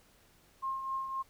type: tone with tremolo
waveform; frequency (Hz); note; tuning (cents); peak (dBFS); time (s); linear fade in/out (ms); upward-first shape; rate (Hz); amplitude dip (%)
sine; 1067; C6; +34; -31; 0.62-1.23; 20; triangle; 3.8; 55
effects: pink hiss -64 dBFS RMS until 1.29 s